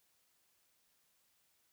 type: silence
effects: white hiss -75 dBFS RMS until 1.72 s